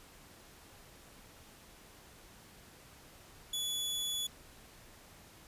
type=tone; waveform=sawtooth; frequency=3420 Hz; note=A7; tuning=50 cents flat; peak=-31 dBFS; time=3.53-4.27 s; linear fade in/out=5 ms; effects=pink hiss -57 dBFS RMS until 5.47 s + resampled to 32000 Hz